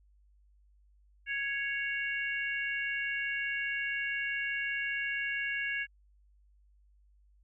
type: harmonic tone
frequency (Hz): 554.4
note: C#5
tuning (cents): 0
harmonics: 3 / 4 / 5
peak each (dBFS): -34 / -36 / -38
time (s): 1.26-5.87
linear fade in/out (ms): 50
effects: added 50 Hz sine -61 dBFS peak until 7.43 s